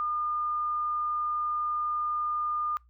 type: tone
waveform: sine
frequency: 1212 Hz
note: D#6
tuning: 46 cents flat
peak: -27 dBFS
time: 0-2.77 s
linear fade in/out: 0 ms
effects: noise-tail reverb RT60 0.2 s tail -24 dB re dry + added 60 Hz sine -57 dBFS peak until 2.89 s